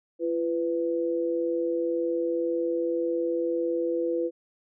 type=tone pair together; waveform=sine; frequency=339.9 / 498 Hz; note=F4 / B4; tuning=-47 / +14 cents; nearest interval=perfect fifth; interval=661 cents; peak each=-27 dBFS; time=0.19-4.31 s; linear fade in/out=50 ms; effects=none